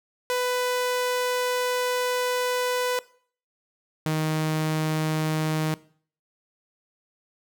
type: tone pair in turn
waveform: sawtooth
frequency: 497.5 / 156.4 Hz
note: B4 / D#3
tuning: +13 / +9 cents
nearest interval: octave + minor sixth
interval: 2004 cents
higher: first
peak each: -19 dBFS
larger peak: neither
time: 0.3-2.99 / 4.06-5.74 s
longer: first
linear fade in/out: 0 ms
effects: noise-tail reverb RT60 0.5 s tail -20 dB re dry